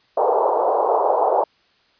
pink band-pass noise, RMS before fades -18 dBFS, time 0.17-1.44 s, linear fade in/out 5 ms, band 430 to 990 Hz, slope 48 dB/octave, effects white hiss -59 dBFS RMS until 1.99 s + resampled to 11025 Hz

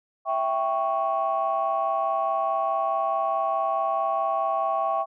sine chord, C# diminished, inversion first, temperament equal, 659.3 / 784 / 1108.7 Hz, E5 / G5 / C#6, 0 / 0 / 0 cents, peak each -26 dBFS, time 0.25-5.06 s, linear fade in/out 50 ms, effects tanh soft clip ceiling -14 dBFS

